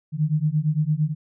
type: beating tone pair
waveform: sine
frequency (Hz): 148.6 / 157.4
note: D3 / D#3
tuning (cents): +21 / +20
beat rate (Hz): 8.8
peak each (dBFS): -22 / -22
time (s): 0.12-1.15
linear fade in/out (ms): 50
effects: none